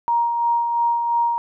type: tone with tremolo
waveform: sine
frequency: 940 Hz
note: A#5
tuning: 14 cents sharp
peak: -15 dBFS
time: 0.08-1.38 s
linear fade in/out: 0 ms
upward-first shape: sine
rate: 2.9 Hz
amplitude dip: 40%
effects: none

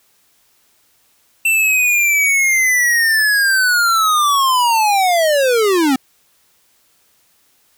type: linear sweep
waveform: square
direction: down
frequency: 2690 to 251.9 Hz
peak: -12 dBFS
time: 1.45-5.96 s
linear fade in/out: 5 ms
effects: white hiss -57 dBFS RMS until 7.77 s

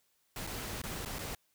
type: noise with dropouts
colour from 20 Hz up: pink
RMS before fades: -40 dBFS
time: 0.36-1.35 s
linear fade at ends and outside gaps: 2 ms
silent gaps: 0.468-0.472 / 0.817-0.837 / 1.05-1.058 / 1.186-1.19 s
effects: white hiss -74 dBFS RMS until 1.54 s

